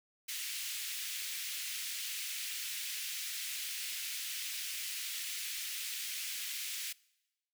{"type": "high-pass noise", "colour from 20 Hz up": "pink", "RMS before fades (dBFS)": -40, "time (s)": [0.28, 6.93], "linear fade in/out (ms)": 10, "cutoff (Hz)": 2200, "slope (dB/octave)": 24, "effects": ["noise-tail reverb RT60 1.0 s tail -24 dB re dry"]}